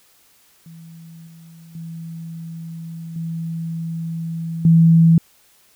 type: tone with level steps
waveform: sine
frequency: 164.81 Hz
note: E3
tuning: in tune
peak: -37 / -40 / -29 / -23 / -8 dBFS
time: 0.66-5.18 s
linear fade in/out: 2 ms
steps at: 1.27 / 1.75 / 3.16 / 4.65 s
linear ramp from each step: 2 ms
effects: white hiss -55 dBFS RMS until 5.75 s